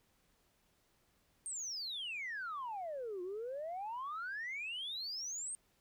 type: exponential two-way sweep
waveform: sine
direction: down then up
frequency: 8790 to 349.1 to 8790 Hz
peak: -38 dBFS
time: 1.46-5.55 s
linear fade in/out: 0 ms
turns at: 3.22 s
effects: tanh soft clip ceiling -36 dBFS + pink hiss -74 dBFS RMS until 5.8 s

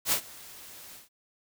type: noise with ADSR envelope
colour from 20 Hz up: white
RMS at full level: -24 dBFS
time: 0.05-1.09 s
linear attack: 70 ms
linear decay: 85 ms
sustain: -23 dB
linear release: 140 ms
effects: none

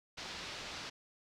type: low-pass noise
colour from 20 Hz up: white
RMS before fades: -45 dBFS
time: 0.17-0.9 s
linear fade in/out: 10 ms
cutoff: 5100 Hz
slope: 24 dB/octave
effects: none

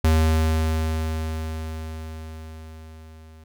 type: tone with level ramp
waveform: square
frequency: 79.5 Hz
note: D#2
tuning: 38 cents sharp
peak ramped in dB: -15 to -45 dBFS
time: 0.04-3.44 s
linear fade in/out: 5 ms
effects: none

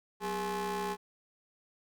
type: ring-modulated tone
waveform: 30% pulse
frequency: 220 Hz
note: A3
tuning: in tune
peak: -27 dBFS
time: 0.2-0.97 s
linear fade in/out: 50 ms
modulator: 627 Hz
effects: none

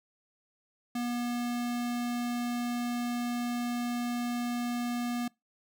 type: tone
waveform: square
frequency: 241.2 Hz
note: B3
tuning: 41 cents flat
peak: -31 dBFS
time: 0.95-5.28 s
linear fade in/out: 5 ms
effects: noise-tail reverb RT60 0.2 s tail -24 dB re dry

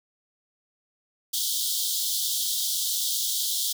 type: high-pass noise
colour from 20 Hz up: pink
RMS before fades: -27 dBFS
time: 1.33-3.73 s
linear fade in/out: 10 ms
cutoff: 3200 Hz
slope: 96 dB/octave
effects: none

